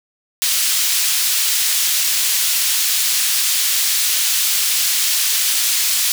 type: high-pass noise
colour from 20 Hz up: pink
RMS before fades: -17 dBFS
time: 0.42-6.12 s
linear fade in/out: 0 ms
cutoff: 3500 Hz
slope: 12 dB/octave
effects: none

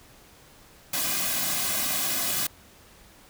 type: noise with comb filter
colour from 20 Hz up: white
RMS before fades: -27 dBFS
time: 0.93-2.47 s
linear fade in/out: 5 ms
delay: 2.2 ms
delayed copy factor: -0.8
effects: pink hiss -53 dBFS RMS until 3.29 s

